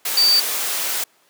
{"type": "tone in noise", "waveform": "sine", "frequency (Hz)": 4617, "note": "D8", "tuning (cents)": -30, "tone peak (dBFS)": -12, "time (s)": [0.17, 0.4], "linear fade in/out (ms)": 5, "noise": "white", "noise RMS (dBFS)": -23, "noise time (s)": [0.05, 1.04], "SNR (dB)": 8, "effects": ["pink hiss -57 dBFS RMS until 1.29 s", "high-pass 400 Hz 12 dB/octave"]}